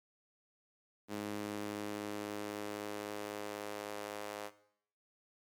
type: tone with high-pass filter sweep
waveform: sawtooth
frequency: 103.83 Hz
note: G#2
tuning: in tune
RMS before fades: -42 dBFS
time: 1.08-4.51 s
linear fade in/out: 50 ms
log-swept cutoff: 260 to 550 Hz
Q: 1.5
effects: noise-tail reverb RT60 0.7 s tail -17 dB re dry + MP3 96 kbps